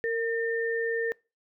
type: tone pair together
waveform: sine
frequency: 460.5 / 1809.3 Hz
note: A#4 / A6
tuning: -21 / +48 cents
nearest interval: 2 octaves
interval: 2369 cents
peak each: -27 / -31 dBFS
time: 0.04-1.12 s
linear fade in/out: 0 ms
effects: noise-tail reverb RT60 0.3 s tail -25 dB re dry